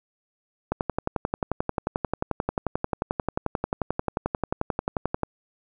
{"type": "click train", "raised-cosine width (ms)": 1, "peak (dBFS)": -10, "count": 52, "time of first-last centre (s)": [0.72, 5.233], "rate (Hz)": 11.3, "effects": []}